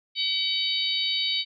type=harmonic tone; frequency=758 Hz; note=F#5; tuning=42 cents sharp; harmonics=3 / 4 / 5 / 6; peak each=-33 / -29 / -27 / -29 dBFS; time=0.15-1.45 s; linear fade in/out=50 ms; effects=none